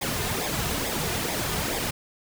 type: noise with flanger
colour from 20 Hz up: pink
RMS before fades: -28 dBFS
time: 0.01-1.91 s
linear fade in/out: 10 ms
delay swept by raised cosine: 0.68 to 3.68 ms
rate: 2.3 Hz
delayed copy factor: -0.65
effects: none